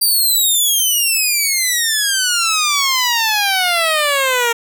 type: exponential sweep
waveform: 10% pulse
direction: down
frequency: 4736 to 460 Hz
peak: -5 dBFS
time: 0.01-4.53 s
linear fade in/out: 10 ms
effects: none